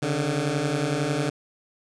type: beating tone pair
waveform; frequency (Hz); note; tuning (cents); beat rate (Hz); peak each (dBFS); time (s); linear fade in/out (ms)
15% pulse; 138.59 / 149.59; C#3 / D3; 0 / +32; 11; -21 / -19; 0.02-1.3; 10
effects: resampled to 22050 Hz + 7-bit